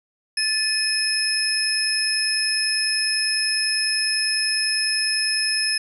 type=tone cluster; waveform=sine; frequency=1750 / 2514 / 5180 / 10970 Hz; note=A6 / D#7 / E8 / F9; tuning=-10 / +17 / -31 / -32 cents; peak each=-27 / -28 / -21 / -29 dBFS; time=0.37-5.78 s; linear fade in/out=5 ms; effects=none